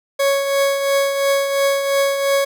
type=tone with tremolo; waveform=40% pulse; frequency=554.4 Hz; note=C#5; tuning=in tune; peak=-12 dBFS; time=0.19-2.45 s; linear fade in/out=10 ms; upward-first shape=triangle; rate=2.9 Hz; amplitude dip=55%; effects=none